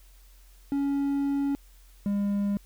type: tone pair in turn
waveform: triangle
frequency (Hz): 280 / 201.9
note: C#4 / G#3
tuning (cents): +18 / -49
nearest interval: tritone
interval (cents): 567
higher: first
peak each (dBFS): -22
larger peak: neither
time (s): 0.72-1.55 / 2.06-2.57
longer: first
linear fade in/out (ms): 0
effects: added 44 Hz sine -51 dBFS peak until 2.65 s + white hiss -61 dBFS RMS until 2.65 s